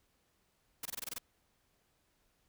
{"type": "noise bursts", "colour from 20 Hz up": "white", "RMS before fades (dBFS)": -40, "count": 8, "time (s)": [0.83, 1.184], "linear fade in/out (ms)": 5, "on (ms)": 25, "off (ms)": 22, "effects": ["pink hiss -75 dBFS RMS until 2.48 s"]}